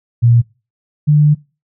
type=tone pair in turn; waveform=sine; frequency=118.3 / 149.05 Hz; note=A#2 / D3; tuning=+26 / +26 cents; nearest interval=major third; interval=400 cents; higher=second; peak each=-6 dBFS; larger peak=neither; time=0.22-0.42 / 1.07-1.35 s; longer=second; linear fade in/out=20 ms; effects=noise-tail reverb RT60 0.3 s tail -22 dB re dry